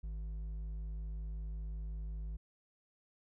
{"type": "tone with hard clipping", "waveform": "sine", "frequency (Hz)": 52.7, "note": "G#1", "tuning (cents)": 26, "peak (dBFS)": -40, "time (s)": [0.03, 2.37], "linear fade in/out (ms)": 10, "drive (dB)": 5, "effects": []}